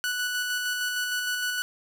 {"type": "tone with tremolo", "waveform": "sawtooth", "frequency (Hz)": 1480, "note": "F#6", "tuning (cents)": 0, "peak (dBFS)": -22, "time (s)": [0.04, 1.62], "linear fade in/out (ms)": 0, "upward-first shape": "square", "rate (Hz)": 6.5, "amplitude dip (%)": 25, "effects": []}